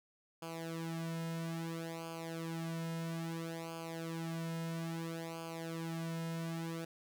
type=tone with flanger; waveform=sawtooth; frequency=164.81 Hz; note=E3; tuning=in tune; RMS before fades=-41 dBFS; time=0.42-6.85 s; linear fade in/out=5 ms; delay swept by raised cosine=0.52 to 2.62 ms; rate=0.6 Hz; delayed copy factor=-0.85; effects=none